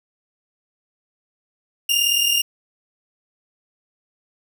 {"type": "tone pair together", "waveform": "sawtooth", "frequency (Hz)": [2794, 2833], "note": ["F7", "F7"], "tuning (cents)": [0, 24], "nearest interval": "unison", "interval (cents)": 24, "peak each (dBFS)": -16, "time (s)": [1.89, 2.42], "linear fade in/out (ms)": 5, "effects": []}